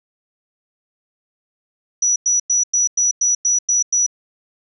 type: tone bursts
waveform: sine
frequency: 5880 Hz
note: F#8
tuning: 12 cents flat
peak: -13 dBFS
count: 9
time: 2.02-4.064 s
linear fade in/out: 5 ms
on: 140 ms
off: 98 ms
effects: none